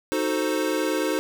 square chord, D# diminished seventh, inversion none, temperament equal, 311.1 / 370 / 440 / 523.3 Hz, D#4 / F#4 / A4 / C5, 0 / 0 / 0 / 0 cents, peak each -27 / -30 / -30 / -29 dBFS, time 0.12-1.19 s, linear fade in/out 0 ms, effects none

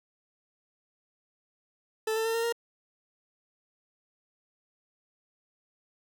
40% pulse tone with pitch steps, 438.8 / 445.7 / 452.7 / 459.8 / 467 Hz, A4 / A4 / A4 / A#4 / A#4, -5 / +22 / +49 / -24 / +3 cents, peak -26 dBFS, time 2.07-2.525 s, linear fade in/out 5 ms, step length 91 ms, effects none

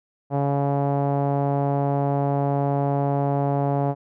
sawtooth tone with low-pass filter, 140.8 Hz, C#3, 27 cents sharp, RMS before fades -22 dBFS, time 0.3-3.95 s, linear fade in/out 50 ms, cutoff 750 Hz, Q 3, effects none

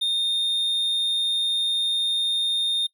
triangle tone, 3656 Hz, A#7, 34 cents flat, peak -19 dBFS, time 0.01-2.87 s, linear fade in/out 10 ms, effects noise-tail reverb RT60 0.1 s tail -18 dB re dry

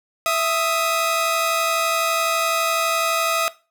sawtooth tone pair together, 662 / 1252.1 Hz, E5 / D#6, +7 / +11 cents, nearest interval major seventh, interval 1104 cents, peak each -17 dBFS, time 0.26-3.48 s, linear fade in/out 0 ms, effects noise-tail reverb RT60 0.3 s tail -18 dB re dry

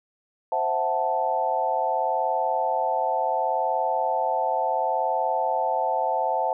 sine chord, F# half-diminished seventh, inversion second, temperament equal, 523.3 / 659.3 / 740 / 880 Hz, C5 / E5 / F#5 / A5, 0 / 0 / 0 / 0 cents, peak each -29 / -28 / -27 / -25 dBFS, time 0.52-6.53 s, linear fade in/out 2 ms, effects none

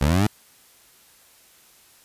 20% pulse linear sweep, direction up, 65.41 to 110 Hz, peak -12 dBFS, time 0.01-0.27 s, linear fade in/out 5 ms, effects white hiss -54 dBFS RMS until 2.04 s + resampled to 32000 Hz

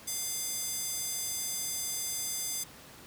square tone with high-pass filter, 698.5 Hz, F5, in tune, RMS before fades -35 dBFS, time 0.07-2.64 s, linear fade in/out 10 ms, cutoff 6800 Hz, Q 1.4, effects pink hiss -51 dBFS RMS until 3.06 s + high-pass 80 Hz 12 dB/octave

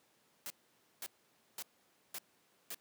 white noise bursts, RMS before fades -43 dBFS, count 5, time 0.46-2.745 s, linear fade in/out 0 ms, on 41 ms, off 520 ms, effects pink hiss -71 dBFS RMS until 2.8 s + high-pass 200 Hz 12 dB/octave

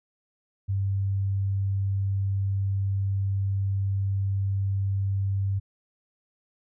sine tone, 98 Hz, G2, in tune, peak -23 dBFS, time 0.68-5.6 s, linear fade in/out 20 ms, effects none

